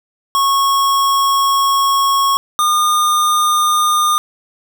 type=tone pair in turn; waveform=square; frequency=1100 / 1215.3 Hz; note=C#6 / D#6; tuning=-14 / -41 cents; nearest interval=major second; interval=173 cents; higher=second; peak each=-12 dBFS; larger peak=neither; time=0.35-2.37 / 2.59-4.18 s; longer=first; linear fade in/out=0 ms; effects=none